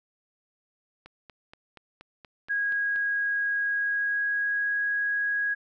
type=click train; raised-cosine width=0.3 ms; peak=-30 dBFS; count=9; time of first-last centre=1.06-2.96 s; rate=4.21 Hz
type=tone with pitch glide; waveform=sine; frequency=1645 to 1654.5 Hz; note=G#6 to G#6; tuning=-17 to -7 cents; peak=-24 dBFS; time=2.49-5.55 s; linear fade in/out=20 ms; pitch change=+10 cents; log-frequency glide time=3.63-4.8 s
effects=none